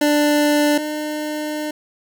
25% pulse tone pair in turn, 295.3 / 302.7 Hz, D4 / D#4, +10 / -48 cents, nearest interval unison, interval 42 cents, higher second, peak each -10 / -19 dBFS, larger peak first, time 0.01-0.78 / 0.78-1.71 s, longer second, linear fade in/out 5 ms, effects none

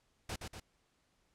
pink noise with echo, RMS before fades -40 dBFS, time 0.29-0.36 s, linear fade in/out 5 ms, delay 120 ms, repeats 2, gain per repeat -4 dB, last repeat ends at 0.6 s, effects pink hiss -75 dBFS RMS until 1.34 s + low-pass 9000 Hz 12 dB/octave

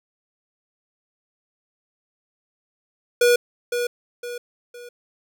square tone with echo, 483.5 Hz, B4, 37 cents flat, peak -14 dBFS, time 3.21-3.36 s, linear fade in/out 5 ms, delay 510 ms, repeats 3, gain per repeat -8 dB, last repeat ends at 4.89 s, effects none

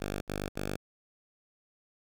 5% pulse tone bursts, 49.73 Hz, G1, 26 cents sharp, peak -22 dBFS, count 3, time 0-0.764 s, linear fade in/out 10 ms, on 210 ms, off 67 ms, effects none

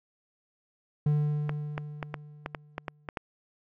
triangle tone with exponential decay, 148.8 Hz, D3, 23 cents sharp, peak -19 dBFS, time 1.06-3.09 s, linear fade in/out 5 ms, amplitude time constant 440 ms
clicks, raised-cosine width 0.5 ms, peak -17 dBFS, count 10, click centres 1.494 / 1.779 / 2.028 / 2.142 / 2.461 / 2.548 / 2.781 / 2.882 / 3.088 / 3.172 s
effects none

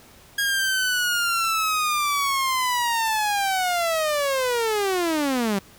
sawtooth linear sweep, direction down, 1640 to 189.9 Hz, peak -17 dBFS, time 0.38-5.59 s, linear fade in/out 5 ms, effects pink hiss -50 dBFS RMS until 5.78 s

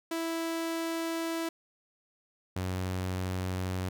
sawtooth tone pair in turn, 329.6 / 92.49 Hz, E4 / F#2, 0 / 0 cents, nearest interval octave + minor seventh, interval 2200 cents, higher first, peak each -27 dBFS, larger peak neither, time 0.11-1.49 / 2.56-3.89 s, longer first, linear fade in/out 5 ms, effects none

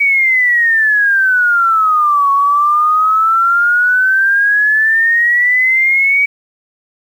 sine exponential two-way sweep, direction down then up, 2275 to 1108.7 to 2275 Hz, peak -8 dBFS, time 0-6.26 s, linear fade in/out 10 ms, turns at 2.31 s, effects 7-bit

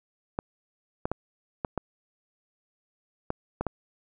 clicks, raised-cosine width 1 ms, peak -14 dBFS, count 8, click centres 0.389 / 1.055 / 1.116 / 1.648 / 1.777 / 3.304 / 3.61 / 3.667 s, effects none

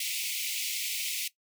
pink high-pass noise, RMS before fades -33 dBFS, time 0-1.28 s, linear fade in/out 5 ms, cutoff 2100 Hz, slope 96 dB/octave, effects noise-tail reverb RT60 0.1 s tail -17 dB re dry

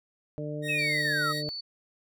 harmonic tone, 149.6 Hz, D3, 32 cents sharp, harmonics 1 / 2 / 3 / 4, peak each -35 / -38 / -39 / -38 dBFS, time 0.38-1.49 s, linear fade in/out 0 ms
30% pulse tone with pitch glide, 1864.7 to 1894 Hz, A#6 to A#6, 0 to +27 cents, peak -31 dBFS, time 0.62-1.43 s, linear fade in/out 50 ms, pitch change +27 cents, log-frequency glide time 0.88-1.27 s
sine linear sweep, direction down, 2637 to 1227 Hz, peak -26 dBFS, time 0.68-1.33 s, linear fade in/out 20 ms
sine tone, 4481 Hz, C#8, 18 cents sharp, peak -34 dBFS, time 0.78-1.61 s, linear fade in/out 10 ms
effects none

